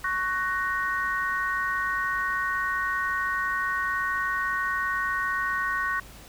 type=chord; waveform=sine; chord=F# major; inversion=second; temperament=equal with one note detuned; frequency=1108.7 / 1494.6 / 1864.7 Hz; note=C#6 / F#6 / A#6; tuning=0 / +17 / 0 cents; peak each=-29 dBFS; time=0.04-6 s; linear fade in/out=5 ms; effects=added 50 Hz sine -49 dBFS peak until 6.28 s + pink hiss -48 dBFS RMS until 6.28 s